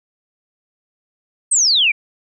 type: exponential sweep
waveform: sine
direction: down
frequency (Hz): 8670 to 2258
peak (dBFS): -11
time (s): 1.51-1.92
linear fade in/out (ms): 10
effects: none